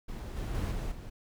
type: noise with level steps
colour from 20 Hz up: brown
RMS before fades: -39 / -35 / -32 / -35 / -43 dBFS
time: 0.08-1.1 s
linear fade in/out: 10 ms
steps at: 0.36 / 0.54 / 0.71 / 0.91 s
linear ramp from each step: 10 ms
effects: none